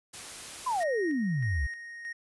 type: noise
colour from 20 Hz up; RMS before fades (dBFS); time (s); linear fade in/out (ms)
white; -42; 0.13-0.84; 10
type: exponential sweep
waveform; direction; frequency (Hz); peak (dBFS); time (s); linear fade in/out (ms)
sine; down; 1068 to 61.8; -26; 0.66-1.67; 10
type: tone with tremolo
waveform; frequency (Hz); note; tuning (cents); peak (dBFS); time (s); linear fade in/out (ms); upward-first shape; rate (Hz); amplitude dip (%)
triangle; 1864.7; A#6; 0; -33; 0.8-2.13; 10; square; 1.6; 50
effects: resampled to 24000 Hz